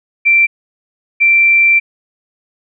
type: tone pair in turn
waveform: sine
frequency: 2350 / 2350 Hz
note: D7 / D7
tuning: +1 / +1 cents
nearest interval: unison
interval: 0 cents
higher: neither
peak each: -6 dBFS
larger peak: neither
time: 0.25-0.47 / 1.2-1.8 s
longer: second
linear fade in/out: 20 ms
effects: none